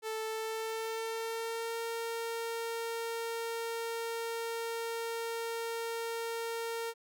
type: tone with pitch glide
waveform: sawtooth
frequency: 440 to 460 Hz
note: A4 to A#4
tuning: 0 to -23 cents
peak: -31 dBFS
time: 0.02-6.94 s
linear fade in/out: 50 ms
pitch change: +77 cents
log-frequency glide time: 0.25-1.78 s
effects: none